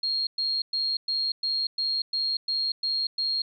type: tone bursts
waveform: sine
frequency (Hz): 4248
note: C8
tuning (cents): +25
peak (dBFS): -24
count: 10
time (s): 0.03-3.42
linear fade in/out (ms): 5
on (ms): 240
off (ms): 110
effects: none